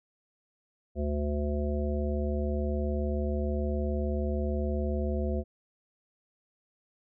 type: harmonic tone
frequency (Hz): 73.42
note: D2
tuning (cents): 0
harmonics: 1 / 3 / 5 / 7 / 9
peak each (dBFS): -29 / -34 / -36 / -37 / -39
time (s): 0.95-5.44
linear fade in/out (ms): 50
effects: none